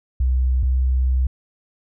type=tone pair in turn; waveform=sine; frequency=63.7 / 64.14 Hz; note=C2 / C2; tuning=-46 / -34 cents; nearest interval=unison; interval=12 cents; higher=second; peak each=-15 / -15 dBFS; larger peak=neither; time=0.2-0.63 / 0.63-1.27 s; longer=second; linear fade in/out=5 ms; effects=none